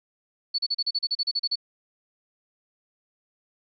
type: tone bursts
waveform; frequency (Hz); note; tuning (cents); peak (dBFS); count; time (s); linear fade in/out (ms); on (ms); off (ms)
sine; 4442; C#8; +3; -22; 13; 0.54-1.557; 10; 45; 36
effects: none